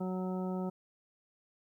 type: harmonic tone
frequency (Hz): 185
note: F#3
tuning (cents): 0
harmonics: 1 / 2 / 3 / 4 / 5 / 7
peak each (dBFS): -34 / -40 / -44 / -46 / -48 / -51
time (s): 0-0.7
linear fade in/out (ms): 10
effects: 12-bit